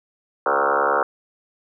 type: tone with frequency modulation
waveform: sine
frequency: 932.3 Hz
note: A#5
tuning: in tune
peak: -16 dBFS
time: 0.46-1.03 s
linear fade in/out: 2 ms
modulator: 70.3 Hz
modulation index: 7.3
effects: none